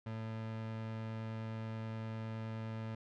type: tone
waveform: 30% pulse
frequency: 111.3 Hz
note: A2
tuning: 20 cents sharp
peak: -37 dBFS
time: 0.06-2.95 s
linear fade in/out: 5 ms
effects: low-pass 3000 Hz 12 dB/octave